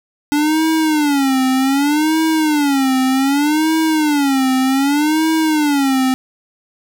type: tone with vibrato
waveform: square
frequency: 288.5 Hz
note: D4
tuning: 31 cents flat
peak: -13 dBFS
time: 0.32-6.14 s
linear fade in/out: 0 ms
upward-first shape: sine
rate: 0.65 Hz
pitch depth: 180 cents each way
effects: 9-bit